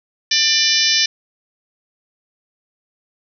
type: harmonic tone with a mistuned harmonic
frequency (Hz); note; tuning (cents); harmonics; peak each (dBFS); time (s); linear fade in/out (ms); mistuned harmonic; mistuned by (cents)
594; D5; +20; 3 / 4 / 5 / 6 / 7 / 8 / 9 / 10; -24 / -23 / -22 / -22 / -22 / -22 / -18 / -21; 0.31-1.06; 5; 7; -36
effects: none